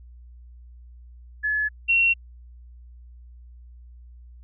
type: tone pair in turn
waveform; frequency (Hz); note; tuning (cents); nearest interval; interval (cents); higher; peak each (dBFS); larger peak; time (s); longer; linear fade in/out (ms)
sine; 1710 / 2730; A6 / F7; -50 / -40; minor sixth; 810; second; -21 / -16; second; 1.43-1.69 / 1.88-2.14; neither; 20
effects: added 60 Hz sine -43 dBFS peak until 4.43 s